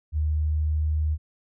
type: tone with pitch glide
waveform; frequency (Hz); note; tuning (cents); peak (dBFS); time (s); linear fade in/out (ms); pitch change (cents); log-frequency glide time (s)
sine; 76.5 to 76.94; D#2 to D#2; -29 to -19; -21; 0.12-1.18; 50; +10; 0.25-0.92
effects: none